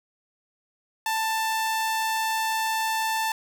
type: tone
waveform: sawtooth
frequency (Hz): 886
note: A5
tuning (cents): +12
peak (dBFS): -20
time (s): 1.06-3.32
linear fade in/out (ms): 2
effects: 8-bit